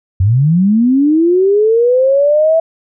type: linear sweep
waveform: sine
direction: up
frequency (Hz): 87.8 to 659.3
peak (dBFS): -7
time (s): 0.2-2.6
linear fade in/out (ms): 5
effects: none